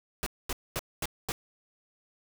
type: noise bursts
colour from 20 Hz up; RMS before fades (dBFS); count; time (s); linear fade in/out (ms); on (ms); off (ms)
pink; -32; 5; 0.23-1.32; 0; 34; 230
effects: none